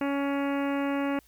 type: harmonic tone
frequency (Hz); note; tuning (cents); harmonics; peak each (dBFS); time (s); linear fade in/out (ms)
280; C#4; +18; 1 / 2 / 3 / 4 / 5 / 6 / 7 / 8 / 9 / 10; -27 / -33 / -37 / -39 / -41 / -43 / -44 / -45 / -46 / -47; 0.01-1.19; 2
effects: added 57 Hz sine -62 dBFS peak until 1.27 s + white hiss -62 dBFS RMS until 1.27 s